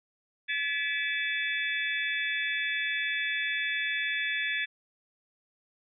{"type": "tone cluster", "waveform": "sine", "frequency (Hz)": [1718, 1971, 2309, 2600, 3459], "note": ["A6", "B6", "D7", "E7", "A7"], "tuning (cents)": [-42, -4, -30, -24, -30], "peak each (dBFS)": [-31, -36, -35, -37, -36], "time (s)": [0.48, 4.66], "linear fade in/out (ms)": 20, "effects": []}